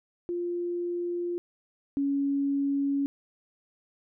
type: tone pair in turn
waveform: sine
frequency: 349.2 / 279.5 Hz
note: F4 / C#4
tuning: 0 / +14 cents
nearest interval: major third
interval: 386 cents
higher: first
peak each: -28 / -24 dBFS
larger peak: second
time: 0.29-1.38 / 1.97-3.06 s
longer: neither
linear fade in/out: 0 ms
effects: none